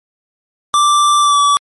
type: tone with pitch glide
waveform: square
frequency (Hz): 1174.7 to 1149.9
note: D6 to D6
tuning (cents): 0 to -37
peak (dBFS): -9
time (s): 0.74-1.57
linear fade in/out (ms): 0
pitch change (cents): -37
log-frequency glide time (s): 1.2-1.39
effects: MP3 48 kbps